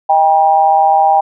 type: tone with amplitude modulation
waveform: sine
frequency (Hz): 794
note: G5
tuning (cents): +22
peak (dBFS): -3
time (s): 0.09-1.21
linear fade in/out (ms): 10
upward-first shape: sine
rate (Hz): 165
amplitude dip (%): 80
effects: none